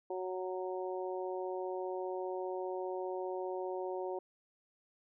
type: harmonic tone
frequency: 185 Hz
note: F#3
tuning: in tune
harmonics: 2 / 3 / 4 / 5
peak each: -38 / -42 / -44 / -46 dBFS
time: 0.1-4.19 s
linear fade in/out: 5 ms
effects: none